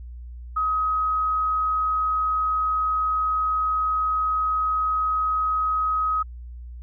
sine tone, 1266 Hz, D#6, 30 cents sharp, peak -20 dBFS, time 0.56-6.23 s, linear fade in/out 10 ms, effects added 60 Hz sine -35 dBFS peak until 6.82 s

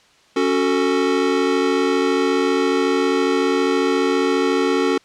square chord, F# minor, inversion second, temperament equal with one note detuned, 277.2 / 370 / 444.6 Hz, C#4 / F#4 / A4, 0 / 0 / +18 cents, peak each -21 dBFS, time 0.36-4.98 s, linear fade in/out 5 ms, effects white hiss -53 dBFS RMS until 5.04 s + low-pass 5000 Hz 12 dB/octave

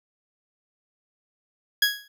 20% pulse tone with exponential decay, 1661.2 Hz, G#6, in tune, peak -10 dBFS, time 1.82-2.08 s, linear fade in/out 5 ms, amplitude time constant 55 ms, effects none

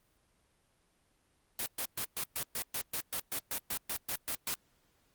white noise bursts, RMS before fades -35 dBFS, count 16, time 1.59-4.542 s, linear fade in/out 2 ms, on 72 ms, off 120 ms, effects pink hiss -72 dBFS RMS until 5.14 s + Opus 32 kbps

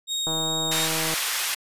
30% pulse tone with vibrato, 3729 Hz, A#7, in tune, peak -22 dBFS, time 0.07-0.89 s, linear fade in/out 50 ms, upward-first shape sine, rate 2.6 Hz, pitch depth 8 cents each way
click train, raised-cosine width 1 ms, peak -18 dBFS, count 140, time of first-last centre 0.27-1.139 s, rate 160 Hz
pink high-pass noise, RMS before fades -26 dBFS, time 0.71-1.55 s, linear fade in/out 10 ms, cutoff 1500 Hz, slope 12 dB/octave
effects resampled to 32000 Hz

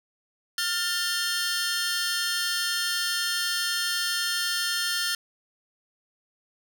35% pulse tone cluster, 1402 / 1790 / 3156 / 4332 / 5230 Hz, F6 / A6 / G7 / C#8 / E8, +6 / +29 / +11 / -41 / -15 cents, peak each -30 dBFS, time 0.58-5.15 s, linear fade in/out 2 ms, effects none

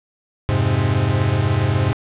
45% pulse chord, F minor, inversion none, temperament equal with one note detuned, 87.31 / 103.83 / 131.34 Hz, F2 / Ab2 / C3, 0 / 0 / +7 cents, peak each -24 / -18 / -20 dBFS, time 0.49-1.93 s, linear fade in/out 0 ms, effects resampled to 8000 Hz + 8-bit

